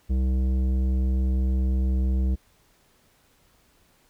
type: tone with tanh clipping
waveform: triangle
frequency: 64.5 Hz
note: C2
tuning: 24 cents flat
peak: -22 dBFS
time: 0.09-2.36 s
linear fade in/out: 20 ms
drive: 16 dB
effects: pink hiss -62 dBFS RMS until 4.09 s